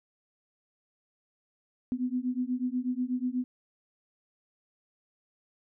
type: beating tone pair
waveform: sine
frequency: 246.9 / 255.1 Hz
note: B3 / C4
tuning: 0 / -44 cents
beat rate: 8.2 Hz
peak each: -31 dBFS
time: 1.92-3.44 s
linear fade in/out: 0 ms
effects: none